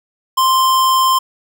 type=tone; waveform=square; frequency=1046.5 Hz; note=C6; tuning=in tune; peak=-11 dBFS; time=0.37-1.19 s; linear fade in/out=10 ms; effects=none